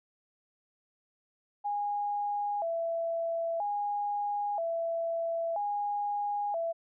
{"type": "tone with vibrato", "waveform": "sine", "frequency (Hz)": 740, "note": "F#5", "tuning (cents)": 0, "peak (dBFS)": -29, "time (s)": [1.64, 6.73], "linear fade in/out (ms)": 20, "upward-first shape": "square", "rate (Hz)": 0.51, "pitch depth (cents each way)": 180, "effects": []}